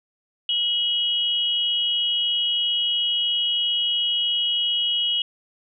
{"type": "tone pair together", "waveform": "sine", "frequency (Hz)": [2915, 3272], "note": ["F#7", "G#7"], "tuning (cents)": [-26, -26], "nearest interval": "major second", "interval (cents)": 200, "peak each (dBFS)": [-21, -25], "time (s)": [0.49, 5.22], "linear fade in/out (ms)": 2, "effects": []}